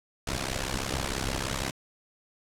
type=noise with amplitude modulation; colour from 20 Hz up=pink; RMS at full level=-27 dBFS; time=0.27-1.71 s; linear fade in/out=5 ms; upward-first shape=sine; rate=66.1 Hz; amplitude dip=90%; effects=low-pass 9000 Hz 12 dB/octave